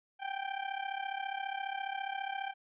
sawtooth tone with amplitude modulation, 784 Hz, G5, in tune, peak -28 dBFS, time 0.19-2.54 s, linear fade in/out 50 ms, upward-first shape sine, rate 34.7 Hz, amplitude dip 80%, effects resampled to 8000 Hz

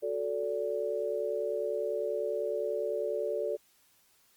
sine chord, D major, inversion first, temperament equal with one note detuned, 370 / 440 / 577.9 Hz, F#4 / A4 / D5, 0 / 0 / -28 cents, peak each -37 / -33 / -33 dBFS, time 0.02-3.57 s, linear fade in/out 20 ms, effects white hiss -66 dBFS RMS until 4.36 s + Opus 24 kbps

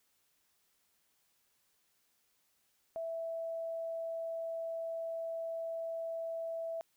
sine tone, 659.3 Hz, E5, in tune, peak -36 dBFS, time 2.96-6.81 s, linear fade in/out 0 ms, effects white hiss -75 dBFS RMS until 6.96 s

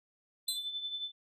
sine tone with tremolo, 3520 Hz, A7, in tune, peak -33 dBFS, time 0.47-1.12 s, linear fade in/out 50 ms, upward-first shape triangle, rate 11 Hz, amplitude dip 65%
25% pulse tone with exponential decay, 4048 Hz, B7, 42 cents sharp, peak -24 dBFS, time 0.48-0.71 s, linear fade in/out 5 ms, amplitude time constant 48 ms
effects none

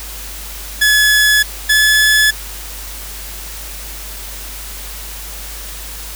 sawtooth tone pair in turn, 1704 / 1715.9 Hz, G#6 / A6, +44 / -44 cents, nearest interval unison, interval 12 cents, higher second, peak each -5 dBFS, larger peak neither, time 0.81-1.43 / 1.69-2.31 s, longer neither, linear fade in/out 10 ms, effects added 50 Hz sine -30 dBFS peak until 6.15 s + white hiss -30 dBFS RMS until 6.15 s

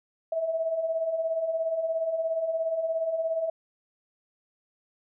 sine beating tone pair, 636 / 653 Hz, D#5 / E5, +38 / -17 cents, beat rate 17 Hz, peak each -34 / -26 dBFS, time 0.32-3.5 s, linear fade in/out 5 ms, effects none

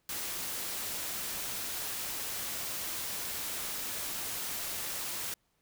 white noise, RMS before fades -37 dBFS, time 0.09-5.34 s, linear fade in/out 2 ms, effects pink hiss -75 dBFS RMS until 5.61 s

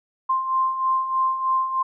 sine beating tone pair, 1046.5 / 1049.7 Hz, C6 / C6, 0 / +5 cents, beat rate 3.2 Hz, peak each -27 / -20 dBFS, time 0.29-1.83 s, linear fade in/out 10 ms, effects none

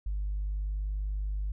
sine tone, 50.3 Hz, G1, 45 cents sharp, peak -28 dBFS, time 0.06-1.52 s, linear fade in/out 5 ms, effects tanh soft clip ceiling -26 dBFS

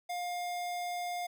square tone, 708 Hz, F5, 23 cents sharp, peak -35 dBFS, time 0.09-1.27 s, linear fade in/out 10 ms, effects none

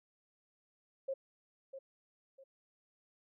sine tone with echo, 538 Hz, C5, 48 cents sharp, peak -34 dBFS, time 1.08-1.14 s, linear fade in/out 10 ms, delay 650 ms, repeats 2, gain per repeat -10 dB, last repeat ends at 2.44 s, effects none

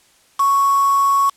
sine tone with quantisation, 1108.7 Hz, C#6, in tune, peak -12 dBFS, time 0.39-1.3 s, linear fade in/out 10 ms, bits 4, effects white hiss -54 dBFS RMS until 1.36 s + low-pass 10000 Hz 12 dB/octave

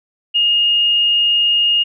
sine tone, 2847 Hz, F7, 33 cents sharp, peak -11 dBFS, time 0.34-1.84 s, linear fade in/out 20 ms, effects none

